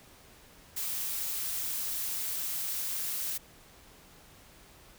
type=noise; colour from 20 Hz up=blue; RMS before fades=-34 dBFS; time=0.76-3.38 s; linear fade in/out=10 ms; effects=pink hiss -56 dBFS RMS until 4.98 s